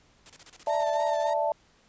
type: noise bursts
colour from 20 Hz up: white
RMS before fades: -47 dBFS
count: 16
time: 0.26-1.301 s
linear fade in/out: 0 ms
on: 36 ms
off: 31 ms
type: chord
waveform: sine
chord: D suspended second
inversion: none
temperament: just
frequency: 587.3 / 660.7 / 881 Hz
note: D5 / E5 / A5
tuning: 0 / +4 / +2 cents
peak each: -28 dBFS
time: 0.67-1.52 s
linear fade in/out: 2 ms
type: tone with vibrato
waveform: 35% pulse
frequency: 908 Hz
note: A#5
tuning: 46 cents flat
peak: -34 dBFS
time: 0.69-1.34 s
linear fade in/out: 10 ms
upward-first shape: triangle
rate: 3.5 Hz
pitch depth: 72 cents each way
effects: pink hiss -62 dBFS RMS until 1.88 s + resampled to 16000 Hz